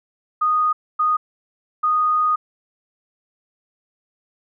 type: tone bursts at uneven times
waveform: sine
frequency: 1238 Hz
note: D#6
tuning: 9 cents flat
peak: -15 dBFS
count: 3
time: 0.41-0.73 / 0.99-1.17 / 1.83-2.36 s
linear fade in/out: 10 ms
effects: none